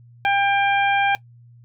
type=harmonic tone with a mistuned harmonic; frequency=799 Hz; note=G5; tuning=33 cents sharp; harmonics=1 / 2 / 3 / 4; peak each=-18 / -23 / -23 / -30 dBFS; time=0.25-1.15 s; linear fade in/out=0 ms; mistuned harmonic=3; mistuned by=-17 cents; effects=noise-tail reverb RT60 0.1 s tail -20 dB re dry + added 119 Hz sine -45 dBFS peak until 1.64 s